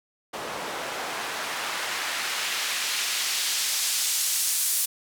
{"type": "noise with band-pass filter sweep", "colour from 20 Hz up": "white", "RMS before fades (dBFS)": -28, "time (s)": [0.33, 4.86], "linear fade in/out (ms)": 10, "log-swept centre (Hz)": [530, 9900], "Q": 0.71, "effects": []}